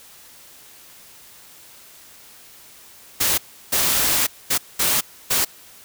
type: noise bursts at uneven times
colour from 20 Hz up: white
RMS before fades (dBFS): -19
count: 5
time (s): 3.2-3.38 / 3.72-4.27 / 4.5-4.58 / 4.79-5.01 / 5.3-5.45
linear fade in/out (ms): 10
effects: white hiss -46 dBFS RMS until 5.84 s